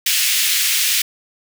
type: high-pass noise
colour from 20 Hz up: pink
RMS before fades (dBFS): -17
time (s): 0.06-1.02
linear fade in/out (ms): 5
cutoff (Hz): 2200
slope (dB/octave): 24
effects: none